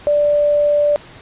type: tone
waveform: sine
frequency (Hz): 587.3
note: D5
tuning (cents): 0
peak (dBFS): -11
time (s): 0.07-0.96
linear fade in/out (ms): 0
effects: pink hiss -40 dBFS RMS until 1.21 s + resampled to 8000 Hz